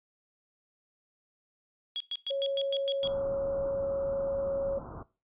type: tone bursts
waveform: sine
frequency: 3322 Hz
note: G#7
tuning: in tune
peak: -30 dBFS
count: 8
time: 1.96-3.074 s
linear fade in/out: 0 ms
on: 43 ms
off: 110 ms
type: tone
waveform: sine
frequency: 551 Hz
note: C#5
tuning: 11 cents flat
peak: -28 dBFS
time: 2.3-4.79 s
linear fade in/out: 10 ms
type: low-pass noise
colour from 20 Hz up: pink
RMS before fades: -43 dBFS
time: 3.03-5.03 s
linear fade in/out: 2 ms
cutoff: 1400 Hz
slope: 96 dB/octave
effects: noise-tail reverb RT60 0.3 s tail -19 dB re dry + resampled to 8000 Hz